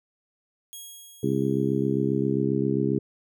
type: tone with exponential decay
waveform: 10% pulse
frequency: 3300 Hz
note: G#7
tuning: 12 cents flat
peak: -29 dBFS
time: 0.73-2.44 s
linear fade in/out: 0 ms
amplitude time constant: 370 ms
type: harmonic tone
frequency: 67.5 Hz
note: C#2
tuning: 45 cents flat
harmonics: 2 / 3 / 4 / 5 / 6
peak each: -28 / -28 / -28 / -28 / -28 dBFS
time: 1.23-2.99 s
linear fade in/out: 5 ms
effects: none